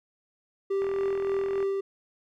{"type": "tone with tremolo", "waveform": "triangle", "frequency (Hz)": 392, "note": "G4", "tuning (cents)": 0, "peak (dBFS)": -22, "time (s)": [0.7, 1.81], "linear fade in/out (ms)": 10, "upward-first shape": "sine", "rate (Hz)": 3.5, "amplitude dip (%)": 25}
{"type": "click train", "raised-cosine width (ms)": 0.5, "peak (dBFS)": -25, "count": 35, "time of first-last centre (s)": [0.82, 1.628], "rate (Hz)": 42.1}
{"effects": []}